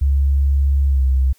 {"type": "tone with pitch glide", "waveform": "sine", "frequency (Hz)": [69.3, 65.79], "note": ["C#2", "C2"], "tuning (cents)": [0, 10], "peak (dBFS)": -12, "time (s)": [0.01, 1.33], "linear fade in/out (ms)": 10, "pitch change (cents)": -90, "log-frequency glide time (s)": [0.88, 1.03], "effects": ["white hiss -57 dBFS RMS until 1.38 s"]}